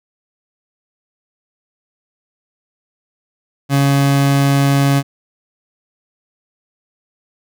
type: tone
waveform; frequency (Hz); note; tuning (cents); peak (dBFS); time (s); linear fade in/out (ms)
30% pulse; 139.4; C#3; +10; -8; 3.69-5.03; 50
effects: none